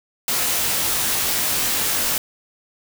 white noise with comb filter, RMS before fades -21 dBFS, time 0.28-2.18 s, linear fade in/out 2 ms, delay 19 ms, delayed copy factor -0.9, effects none

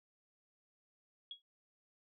sine tone with exponential decay, 3322 Hz, G#7, in tune, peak -40 dBFS, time 1.31-1.42 s, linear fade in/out 2 ms, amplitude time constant 22 ms, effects none

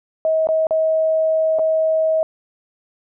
sine tone with dropouts, 637 Hz, D#5, 41 cents sharp, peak -14 dBFS, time 0.25-2.23 s, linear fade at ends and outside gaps 1 ms, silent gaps 0.471-0.488 / 0.669-0.708 / 1.587-1.593 s, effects none

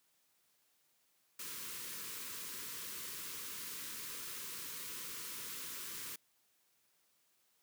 white band-stop noise, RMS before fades -45 dBFS, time 1.39-6.16 s, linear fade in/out 5 ms, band 530 to 940 Hz, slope 96 dB/octave, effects white hiss -75 dBFS RMS until 7.62 s + high-pass 100 Hz 12 dB/octave

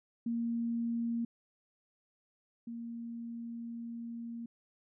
sine tone pair in turn, 233.1 / 233.1 Hz, A#3 / A#3, 0 / 0 cents, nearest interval unison, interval 0 cents, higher neither, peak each -31 / -39 dBFS, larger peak first, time 0.26-1.25 / 2.67-4.46 s, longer second, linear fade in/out 5 ms, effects none

